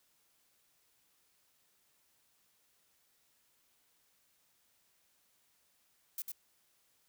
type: noise with echo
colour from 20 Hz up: violet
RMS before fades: -39 dBFS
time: 6.18-6.22 s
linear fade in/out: 2 ms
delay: 99 ms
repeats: 1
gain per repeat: -3 dB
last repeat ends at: 6.319 s
effects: white hiss -73 dBFS RMS until 7.08 s